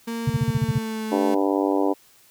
35% pulse tone with pitch glide, 230.5 to 218.4 Hz, A#3 to A3, -19 to -13 cents, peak -25 dBFS, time 0.07-1.35 s, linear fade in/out 10 ms, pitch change -94 cents, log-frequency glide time 0.27-1.06 s
sine tone bursts, 134.3 Hz, C3, 46 cents sharp, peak -16 dBFS, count 8, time 0.27-0.783 s, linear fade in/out 5 ms, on 30 ms, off 39 ms
harmonic tone, 98 Hz, G2, in tune, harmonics 3 / 4 / 5 / 6 / 7 / 8 / 9 / 10, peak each -22 / -25 / -27 / -29 / -31 / -31 / -32 / -33 dBFS, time 1.11-1.94 s, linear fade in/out 20 ms
effects white hiss -55 dBFS RMS until 2.3 s

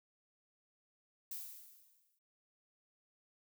violet noise with exponential decay, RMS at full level -42 dBFS, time 1.31-2.19 s, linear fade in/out 5 ms, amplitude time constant 190 ms, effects none

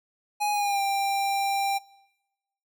square tone with pitch glide, 831 to 791.2 Hz, G#5 to G5, +1 to +16 cents, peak -24 dBFS, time 0.4-1.79 s, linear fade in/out 20 ms, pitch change -85 cents, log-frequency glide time 0.52-0.81 s, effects noise-tail reverb RT60 1.0 s tail -24 dB re dry

